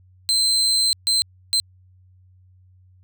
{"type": "tone bursts at uneven times", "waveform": "35% pulse", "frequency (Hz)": 4103, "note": "C8", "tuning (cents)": -35, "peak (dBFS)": -15, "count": 3, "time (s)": [[0.29, 0.93], [1.07, 1.22], [1.53, 1.6]], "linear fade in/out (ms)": 0, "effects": ["added 92 Hz sine -50 dBFS peak until 3.03 s"]}